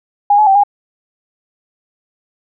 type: tone with pitch steps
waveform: sine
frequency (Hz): 817 / 850 / 777 / 815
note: G#5 / G#5 / G5 / G#5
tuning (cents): -29 / +40 / -16 / -33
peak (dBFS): -6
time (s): 0.3-0.636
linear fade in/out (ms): 5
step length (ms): 84
effects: none